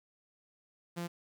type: tone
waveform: sawtooth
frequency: 172.3 Hz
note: F3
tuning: 23 cents flat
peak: -32 dBFS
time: 0.96-1.08 s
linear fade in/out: 20 ms
effects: 11-bit